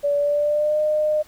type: tone with pitch glide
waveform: sine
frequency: 575 to 609.2 Hz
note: D5 to D#5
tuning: -37 to -37 cents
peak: -17 dBFS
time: 0.03-1.23 s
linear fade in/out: 20 ms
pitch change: +100 cents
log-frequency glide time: 0.16-0.8 s
effects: pink hiss -51 dBFS RMS until 1.27 s